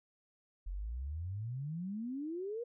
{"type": "exponential sweep", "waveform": "sine", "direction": "up", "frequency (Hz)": [42.63, 489.2], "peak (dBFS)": -37, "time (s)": [0.66, 2.64], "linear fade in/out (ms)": 10, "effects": []}